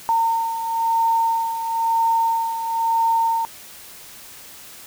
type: beating tone pair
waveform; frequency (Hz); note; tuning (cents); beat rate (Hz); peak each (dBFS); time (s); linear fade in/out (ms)
sine; 912 / 913; A#5 / A#5; -38 / -36; 1; -18 / -25; 0.09-3.45; 0
effects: white hiss -41 dBFS RMS until 4.86 s